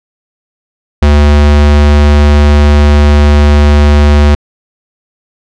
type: tone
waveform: square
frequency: 73.3 Hz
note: D2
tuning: 3 cents flat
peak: -3 dBFS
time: 1.02-4.35 s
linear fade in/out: 5 ms
effects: low-pass 5000 Hz 12 dB/octave